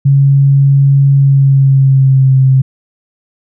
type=tone with pitch glide; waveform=sine; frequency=138.59 to 132.41 Hz; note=C#3 to C3; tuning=0 to +21 cents; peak=-4 dBFS; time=0.05-2.62 s; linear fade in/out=10 ms; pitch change=-79 cents; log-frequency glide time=1.15-2.38 s; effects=none